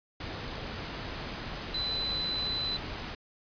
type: tone in noise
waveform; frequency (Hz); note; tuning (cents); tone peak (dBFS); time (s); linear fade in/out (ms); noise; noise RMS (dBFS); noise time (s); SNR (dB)
sine; 4014; B7; +27; -30; 1.74-2.77; 5; pink; -38; 0.2-3.15; +5
effects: resampled to 11025 Hz